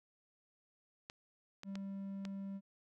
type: clicks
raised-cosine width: 0.2 ms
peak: -29 dBFS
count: 4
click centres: 1.099 / 1.634 / 1.755 / 2.252 s
type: tone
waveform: triangle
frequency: 196 Hz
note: G3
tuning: in tune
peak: -39 dBFS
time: 1.64-2.61 s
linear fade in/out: 50 ms
effects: none